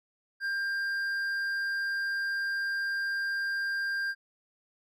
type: tone with hard clipping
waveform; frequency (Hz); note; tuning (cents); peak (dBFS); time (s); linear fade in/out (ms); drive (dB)
sine; 1594; G6; +28; -30; 0.4-4.15; 50; 5
effects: none